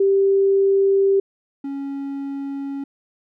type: tone pair in turn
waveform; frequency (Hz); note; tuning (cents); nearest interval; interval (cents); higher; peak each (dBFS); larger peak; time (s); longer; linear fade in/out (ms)
sine / triangle; 392 / 277.2; G4 / C#4; 0 / 0; tritone; 600; first; -13 / -23; first; 0-1.2 / 1.64-2.84; neither; 5
effects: none